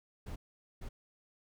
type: noise bursts at uneven times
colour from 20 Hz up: brown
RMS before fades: -42 dBFS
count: 2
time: 0.26-0.36 / 0.81-0.89 s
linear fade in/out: 10 ms
effects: none